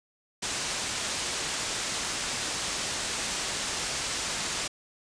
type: low-pass noise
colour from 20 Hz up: white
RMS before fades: -32 dBFS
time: 0.42-4.68 s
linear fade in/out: 10 ms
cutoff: 8300 Hz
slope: 24 dB/octave
effects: resampled to 22050 Hz